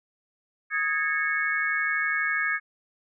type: tone cluster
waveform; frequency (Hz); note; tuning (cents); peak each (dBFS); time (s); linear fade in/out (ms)
sine; 1254 / 1653 / 1805 / 2200; D#6 / G#6 / A6 / C#7; +13 / -9 / +44 / -14; -32 / -26 / -32 / -29; 0.7-2.6; 50
effects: none